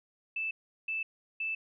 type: tone bursts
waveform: sine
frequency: 2637 Hz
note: E7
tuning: in tune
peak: -31 dBFS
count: 3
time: 0.36-1.55 s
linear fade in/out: 5 ms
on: 150 ms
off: 370 ms
effects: none